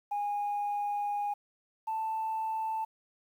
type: tone pair in turn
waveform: sine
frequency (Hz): 821 / 883.5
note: G#5 / A5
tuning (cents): -20 / +7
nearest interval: minor second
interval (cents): 127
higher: second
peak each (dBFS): -28 / -29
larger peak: first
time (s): 0.11-1.34 / 1.87-2.85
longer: first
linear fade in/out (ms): 10
effects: tanh soft clip ceiling -27 dBFS + 10-bit